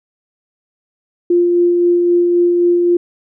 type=tone with tremolo; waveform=sine; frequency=349.2 Hz; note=F4; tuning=in tune; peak=-8 dBFS; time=1.3-2.97 s; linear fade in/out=5 ms; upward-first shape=sine; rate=3.8 Hz; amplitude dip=25%; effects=none